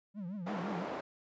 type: tone with vibrato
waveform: triangle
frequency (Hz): 190.3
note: F#3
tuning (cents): +49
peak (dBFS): -36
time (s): 0.14-0.86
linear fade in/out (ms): 50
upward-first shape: triangle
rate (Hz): 5.9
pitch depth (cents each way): 230
type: band-pass noise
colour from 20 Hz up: white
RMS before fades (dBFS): -40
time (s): 0.46-1.01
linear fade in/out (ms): 10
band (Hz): 250 to 810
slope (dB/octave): 12
effects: resampled to 16000 Hz